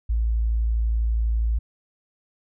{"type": "tone", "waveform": "sine", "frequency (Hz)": 56.1, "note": "A1", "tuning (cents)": 34, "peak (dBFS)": -19, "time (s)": [0.09, 1.59], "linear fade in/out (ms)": 10, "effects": []}